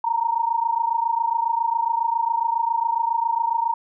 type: tone pair together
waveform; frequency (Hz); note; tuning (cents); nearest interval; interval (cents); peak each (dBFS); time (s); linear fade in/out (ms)
sine; 912.7 / 940; A#5 / A#5; -37 / +14; minor second; 51; -22; 0.04-3.74; 5
effects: none